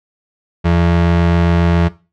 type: ring-modulated tone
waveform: square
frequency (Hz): 127.1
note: C3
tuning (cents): -50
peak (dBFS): -8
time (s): 0.64-1.89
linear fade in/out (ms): 20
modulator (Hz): 43.7
effects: noise-tail reverb RT60 0.3 s tail -18 dB re dry + low-pass 3000 Hz 12 dB/octave